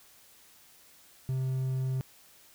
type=tone; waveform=triangle; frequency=130.81 Hz; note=C3; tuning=in tune; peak=-26 dBFS; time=1.29-2.01 s; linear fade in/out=0 ms; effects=white hiss -58 dBFS RMS until 2.54 s